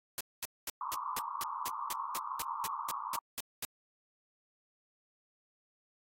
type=noise bursts; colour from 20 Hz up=white; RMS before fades=-37 dBFS; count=15; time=0.18-3.65 s; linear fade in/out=0 ms; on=26 ms; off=220 ms
type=band-pass noise; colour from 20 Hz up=white; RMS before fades=-39 dBFS; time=0.81-3.19 s; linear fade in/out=2 ms; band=910 to 1200 Hz; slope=96 dB/octave
effects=AAC 48 kbps